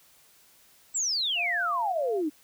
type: exponential sweep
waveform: sine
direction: down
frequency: 7902 to 287 Hz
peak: -25 dBFS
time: 0.94-2.3 s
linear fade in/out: 20 ms
type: tone with pitch glide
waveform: sine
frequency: 698.5 to 687.7 Hz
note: F5 to F5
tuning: 0 to -27 cents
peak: -34 dBFS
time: 1.35-2.22 s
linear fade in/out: 50 ms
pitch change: -27 cents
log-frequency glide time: 1.61-2.02 s
effects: white hiss -59 dBFS RMS until 2.43 s